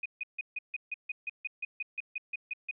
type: tone bursts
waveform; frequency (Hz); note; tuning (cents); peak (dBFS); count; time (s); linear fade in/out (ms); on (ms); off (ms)
sine; 2489; D#7; 0; -32; 16; 0.03-2.712; 5; 27; 150
effects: none